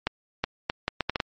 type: accelerating click train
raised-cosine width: 0.3 ms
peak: -8 dBFS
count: 8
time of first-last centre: 0.07-1.202 s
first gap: 370 ms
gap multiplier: 0.7
effects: MP3 32 kbps